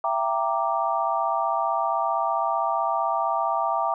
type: chord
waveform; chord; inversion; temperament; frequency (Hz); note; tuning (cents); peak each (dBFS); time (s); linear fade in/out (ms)
sine; E half-diminished seventh; none; equal with one note detuned; 668.5 / 784 / 932.3 / 1174.7; E5 / G5 / Bb5 / D6; +24 / 0 / 0 / 0; -27; 0.04-3.94; 2
effects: none